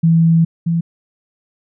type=tone pair in turn; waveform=sine; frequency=164.81 / 167.5 Hz; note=E3 / E3; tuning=0 / +28 cents; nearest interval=unison; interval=28 cents; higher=second; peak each=-8 / -13 dBFS; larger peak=first; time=0.03-0.45 / 0.66-0.81 s; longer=first; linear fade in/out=10 ms; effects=none